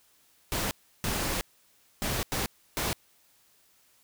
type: noise bursts at uneven times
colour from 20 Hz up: pink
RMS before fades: -30 dBFS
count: 5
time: 0.52-0.71 / 1.04-1.41 / 2.02-2.23 / 2.32-2.46 / 2.77-2.93 s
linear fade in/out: 0 ms
effects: white hiss -64 dBFS RMS until 4.03 s